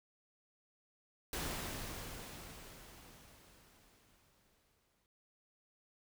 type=noise with exponential decay; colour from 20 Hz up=pink; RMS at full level=-39 dBFS; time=1.33-5.06 s; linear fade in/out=1 ms; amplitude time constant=810 ms; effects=none